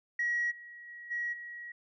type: tone with level steps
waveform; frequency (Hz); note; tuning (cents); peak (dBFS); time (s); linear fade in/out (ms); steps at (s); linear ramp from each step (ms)
sine; 1909; A#6; +41; -27 / -46 / -44 / -31 / -41; 0.19-1.72; 5; 0.5 / 0.87 / 1.1 / 1.32; 20
effects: tanh soft clip ceiling -24 dBFS

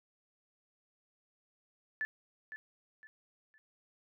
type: tone with echo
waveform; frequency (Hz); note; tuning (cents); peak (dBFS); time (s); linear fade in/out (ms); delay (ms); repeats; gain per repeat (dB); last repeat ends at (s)
sine; 1743; A6; -17; -32; 2.01-2.05; 0; 510; 3; -10; 3.58
effects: none

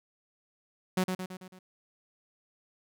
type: tone with echo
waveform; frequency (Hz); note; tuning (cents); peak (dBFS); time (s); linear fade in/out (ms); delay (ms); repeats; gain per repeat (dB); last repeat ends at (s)
sawtooth; 185; F#3; 0; -21; 0.97-1.04; 5; 110; 5; -5; 1.59
effects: none

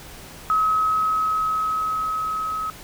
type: tone with level ramp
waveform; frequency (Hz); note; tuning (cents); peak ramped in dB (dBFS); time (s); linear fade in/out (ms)
sine; 1278; D#6; +46; -16 to -24; 0.5-2.7; 0
effects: pink hiss -41 dBFS RMS until 2.83 s

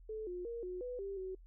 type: tone with pitch steps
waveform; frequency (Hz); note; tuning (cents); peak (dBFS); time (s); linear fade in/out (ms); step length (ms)
sine; 435.1 / 357.6 / 467.9 / 363.6 / 495.8 / 394 / 375.8; A4 / F4 / A#4 / F#4 / B4 / G4 / F#4; -19 / +41 / +6 / -30 / +7 / +9 / +27; -39; 0.09-1.35; 5; 180
effects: noise-tail reverb RT60 0.1 s tail -26 dB re dry + added 42 Hz sine -54 dBFS peak until 1.46 s

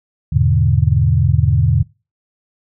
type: chord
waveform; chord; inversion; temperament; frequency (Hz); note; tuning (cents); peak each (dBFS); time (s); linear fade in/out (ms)
sine; E dominant seventh; none; equal; 82.41 / 103.83 / 123.47 / 146.83; E2 / G#2 / B2 / D3; 0 / 0 / 0 / 0; -16; 0.32-1.83; 10
effects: noise-tail reverb RT60 0.3 s tail -24 dB re dry

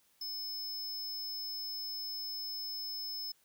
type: tone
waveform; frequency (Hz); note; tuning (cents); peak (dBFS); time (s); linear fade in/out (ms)
square; 5220; E8; -18; -38; 0.21-3.32; 5
effects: white hiss -70 dBFS RMS until 3.44 s

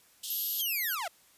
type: high-pass noise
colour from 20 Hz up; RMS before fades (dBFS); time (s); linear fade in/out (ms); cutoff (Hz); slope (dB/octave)
pink; -38; 0.23-0.62; 10; 2900; 96
type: tone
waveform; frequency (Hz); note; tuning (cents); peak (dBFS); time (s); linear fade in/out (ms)
sine; 12880; G9; +46; -31; 0.3-0.95; 2
type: linear sweep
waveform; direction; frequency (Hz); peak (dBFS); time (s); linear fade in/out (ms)
sawtooth; down; 3322 to 620; -29; 0.59-1.08; 5
effects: white hiss -62 dBFS RMS until 1.37 s + resampled to 32000 Hz

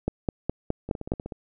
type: two click trains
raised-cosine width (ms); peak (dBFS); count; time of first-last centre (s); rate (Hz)
2; -21 / -11; 8 / 6; 0.89-1.322 / 0.08-1.12; 16.2 / 4.81
effects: none

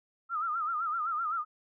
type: tone with vibrato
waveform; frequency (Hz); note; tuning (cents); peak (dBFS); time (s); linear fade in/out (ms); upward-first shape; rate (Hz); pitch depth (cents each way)
sine; 1291; E6; -37; -29; 0.29-1.45; 50; sine; 7.8; 120
effects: none

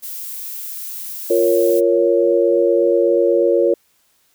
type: noise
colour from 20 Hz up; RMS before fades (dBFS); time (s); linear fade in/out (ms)
violet; -29; 0.02-1.81; 20
type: chord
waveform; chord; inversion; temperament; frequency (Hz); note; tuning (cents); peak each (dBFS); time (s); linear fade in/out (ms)
sine; Bb minor; second; equal; 349.2 / 466.2 / 554.4; F4 / Bb4 / Db5; 0 / 0 / 0; -16; 1.3-3.74; 5
effects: white hiss -60 dBFS RMS until 4.34 s

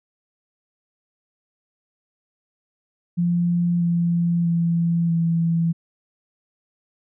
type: tone with pitch steps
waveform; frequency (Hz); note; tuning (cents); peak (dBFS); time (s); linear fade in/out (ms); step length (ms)
sine; 173.4 / 171.11 / 168.85 / 166.62; F3 / F3 / E3 / E3; -12 / -35 / +42 / +19; -17; 3.17-5.73; 20; 640
effects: none

